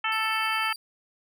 harmonic tone, 440.8 Hz, A4, 3 cents sharp, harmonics 2 / 3 / 4 / 5 / 6 / 7, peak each -32 / -29 / -32 / -33 / -31 / -33 dBFS, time 0.04-0.73 s, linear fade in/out 5 ms
sawtooth tone with tremolo, 4719 Hz, D8, 7 cents sharp, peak -35 dBFS, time 0.12-0.76 s, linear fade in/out 2 ms, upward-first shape square, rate 10 Hz, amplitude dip 30%
effects none

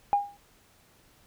sine tone with exponential decay, 811 Hz, G#5, 41 cents flat, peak -16 dBFS, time 0.13-0.37 s, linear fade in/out 0 ms, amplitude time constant 51 ms, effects tanh soft clip ceiling -13 dBFS + pink hiss -61 dBFS RMS until 1.26 s

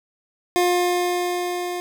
25% pulse tone with level ramp, 355.2 Hz, F4, 29 cents sharp, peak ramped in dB -12 to -22 dBFS, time 0.56-1.8 s, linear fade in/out 0 ms, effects none

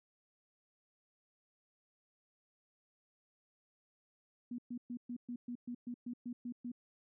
sine tone bursts, 242.5 Hz, B3, 31 cents flat, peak -39 dBFS, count 12, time 4.51-6.718 s, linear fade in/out 5 ms, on 74 ms, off 120 ms, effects none

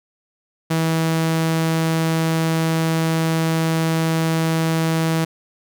sawtooth tone, 162.2 Hz, E3, 28 cents flat, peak -13 dBFS, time 0.7-5.25 s, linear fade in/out 10 ms, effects none

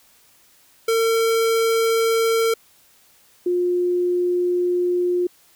square / sine tone pair in turn, 453.6 / 355.7 Hz, A#4 / F4, -47 / +32 cents, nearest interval major third, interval 421 cents, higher first, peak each -17 dBFS, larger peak neither, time 0.88-2.54 / 3.46-5.27 s, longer second, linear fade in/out 5 ms, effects white hiss -55 dBFS RMS until 5.55 s

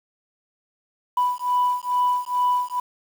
sine beating tone pair, 987.8 / 990.1 Hz, B5 / B5, 0 / +4 cents, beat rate 2.3 Hz, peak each -21 dBFS, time 1.17-2.8 s, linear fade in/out 5 ms, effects tanh soft clip ceiling -14 dBFS + 7-bit

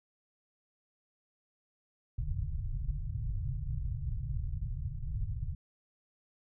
pink low-pass noise, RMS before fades -35 dBFS, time 2.18-5.55 s, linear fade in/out 5 ms, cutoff 150 Hz, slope 96 dB/octave, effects none

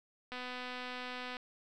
click train, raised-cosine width 0.3 ms, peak -27 dBFS, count 263, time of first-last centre 0.32-1.368 s, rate 250 Hz, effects none

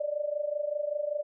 sine tone with amplitude modulation, 591 Hz, D5, 11 cents sharp, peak -25 dBFS, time 0-1.23 s, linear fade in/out 10 ms, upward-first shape sine, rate 25.2 Hz, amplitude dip 80%, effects none

